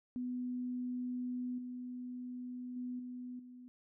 sine tone with level steps, 248.7 Hz, B3, 12 cents sharp, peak -36 / -41 / -38 / -42 / -50 dBFS, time 0.16-3.68 s, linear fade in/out 0 ms, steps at 1.58 / 2.76 / 2.99 / 3.39 s, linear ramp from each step 5 ms, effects none

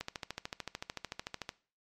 click train, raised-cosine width 0.2 ms, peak -20 dBFS, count 21, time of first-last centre 0.01-1.491 s, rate 13.5 Hz, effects noise-tail reverb RT60 0.4 s tail -19 dB re dry + MP3 64 kbps

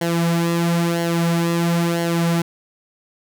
sawtooth tone with flanger, 169.3 Hz, E3, 46 cents sharp, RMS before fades -19 dBFS, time 0.01-2.42 s, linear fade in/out 5 ms, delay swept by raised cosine 0.8 to 4.6 ms, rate 1 Hz, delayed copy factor -0.65, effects none

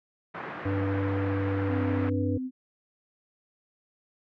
white band-pass noise, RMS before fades -38 dBFS, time 0.34-2.1 s, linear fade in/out 10 ms, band 120 to 1800 Hz, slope 24 dB/octave
harmonic tone, 98 Hz, G2, in tune, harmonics 1 / 3 / 5, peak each -28 / -30 / -33 dBFS, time 0.65-2.38 s, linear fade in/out 10 ms
sine tone with pitch glide, 260.4 to 257.1 Hz, C4 to C4, -8 to -30 cents, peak -30 dBFS, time 1.67-2.51 s, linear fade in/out 50 ms, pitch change -22 cents, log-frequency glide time 2.19-2.39 s
effects none

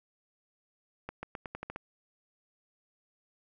accelerating click train, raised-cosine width 0.5 ms, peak -23 dBFS, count 8, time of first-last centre 1.09-1.761 s, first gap 140 ms, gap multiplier 0.87, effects none

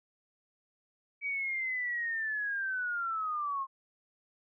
sine linear sweep, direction down, 2284 to 1060 Hz, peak -31 dBFS, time 1.21-3.67 s, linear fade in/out 50 ms, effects none

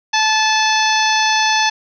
harmonic tone, 870 Hz, A5, 20 cents flat, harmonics 1 / 2 / 3 / 4 / 5 / 6 / 7, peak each -16 / -19 / -21 / -22 / -23 / -24 / -24 dBFS, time 0.13-1.7 s, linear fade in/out 10 ms, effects none

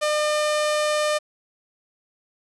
sawtooth tone, 603 Hz, D5, 46 cents sharp, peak -16 dBFS, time 0.01-1.19 s, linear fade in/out 20 ms, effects resampled to 24000 Hz + 8-bit

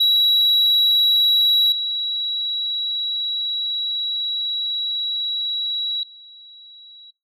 sine tone with level steps, 3892 Hz, B7, 26 cents flat, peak -10 / -20 / -40 dBFS, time 0-7.11 s, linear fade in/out 10 ms, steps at 1.72 / 6.03 s, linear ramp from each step 2 ms, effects noise-tail reverb RT60 0.2 s tail -20 dB re dry + tanh soft clip ceiling -12 dBFS

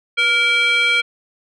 sine tone with frequency modulation, 2320 Hz, D7, 22 cents flat, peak -11 dBFS, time 0.17-1.02 s, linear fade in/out 20 ms, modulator 915 Hz, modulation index 0.96, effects tanh soft clip ceiling -11 dBFS

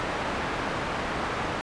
white low-pass noise, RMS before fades -30 dBFS, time 0-1.61 s, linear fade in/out 0 ms, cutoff 1400 Hz, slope 12 dB/octave, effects resampled to 22050 Hz

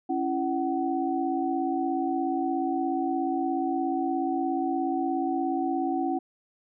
sine tone cluster, 276.9 / 333.8 / 751 Hz, C#4 / E4 / F#5, -2 / +22 / +26 cents, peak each -29 dBFS, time 0.09-6.19 s, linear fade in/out 10 ms, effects none

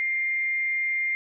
sine tone with amplitude modulation, 2107 Hz, C7, 12 cents sharp, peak -22 dBFS, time 0-1.15 s, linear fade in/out 0 ms, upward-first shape sine, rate 290 Hz, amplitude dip 25%, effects none

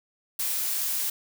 blue noise, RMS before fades -28 dBFS, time 0.39-1.1 s, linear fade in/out 5 ms, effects none

